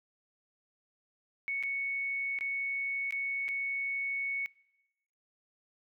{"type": "tone with dropouts", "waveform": "sine", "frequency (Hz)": 2217, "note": "C#7", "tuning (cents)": 0, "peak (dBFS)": -31, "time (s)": [1.48, 4.46], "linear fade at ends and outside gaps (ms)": 0, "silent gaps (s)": [[1.627, 1.635], [2.388, 2.409], [3.108, 3.124], [3.482, 3.488]], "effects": ["noise-tail reverb RT60 1.0 s tail -24 dB re dry"]}